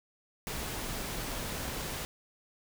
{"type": "noise", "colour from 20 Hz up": "pink", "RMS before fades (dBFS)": -37, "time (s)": [0.47, 2.05], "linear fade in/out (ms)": 0, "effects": []}